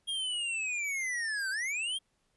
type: linear two-way sweep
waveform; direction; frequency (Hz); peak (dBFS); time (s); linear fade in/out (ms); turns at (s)
square; down then up; 3267 to 1507 to 3267; -32; 0.07-1.99; 20; 1.5
effects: pink hiss -75 dBFS RMS until 2.36 s + resampled to 24000 Hz